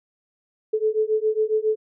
sine beating tone pair, 430 / 437.3 Hz, A4 / A4, -40 / -11 cents, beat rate 7.3 Hz, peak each -22 dBFS, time 0.73-1.76 s, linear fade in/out 10 ms, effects none

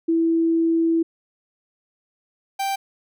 sine / 45% pulse tone pair in turn, 329.6 / 783.9 Hz, E4 / G5, 0 / 0 cents, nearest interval octave + minor third, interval 1500 cents, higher second, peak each -16 / -22 dBFS, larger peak first, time 0.08-1.03 / 2.59-2.76 s, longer first, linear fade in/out 10 ms, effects none

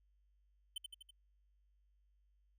square tone with echo, 3069 Hz, G7, 37 cents flat, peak -40 dBFS, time 0.76-0.78 s, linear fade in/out 5 ms, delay 82 ms, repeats 4, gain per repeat -4 dB, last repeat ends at 1.108 s, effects added 50 Hz sine -70 dBFS peak until 2.58 s

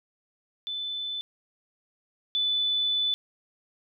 sine tone pair in turn, 3511 / 3492 Hz, A7 / A7, -4 / -14 cents, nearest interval unison, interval 10 cents, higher first, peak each -30 / -23 dBFS, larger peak second, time 0.67-1.21 / 2.35-3.14 s, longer second, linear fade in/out 0 ms, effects none

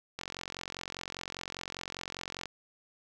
click train, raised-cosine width 0.2 ms, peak -20 dBFS, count 103, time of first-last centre 0.19-2.457 s, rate 45 Hz, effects none

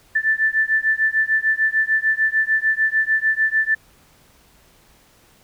sine beating tone pair, 1760 / 1766.7 Hz, A6 / A6, 0 / +7 cents, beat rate 6.7 Hz, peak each -19 dBFS, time 0.15-3.75 s, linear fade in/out 10 ms, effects pink hiss -54 dBFS RMS until 5.43 s

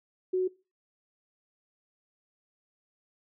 sine tone, 370 Hz, F#4, in tune, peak -24 dBFS, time 0.33-0.48 s, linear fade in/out 10 ms, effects noise-tail reverb RT60 0.3 s tail -22 dB re dry

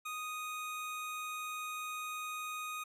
25% pulse tone, 1243 Hz, D#6, 2 cents flat, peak -35 dBFS, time 0.05-2.84 s, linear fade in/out 10 ms, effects AAC 64 kbps

